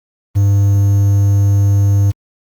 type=tone with quantisation; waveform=triangle; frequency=100 Hz; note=G2; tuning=35 cents sharp; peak=-6 dBFS; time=0.35-2.12 s; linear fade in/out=20 ms; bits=6; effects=Opus 32 kbps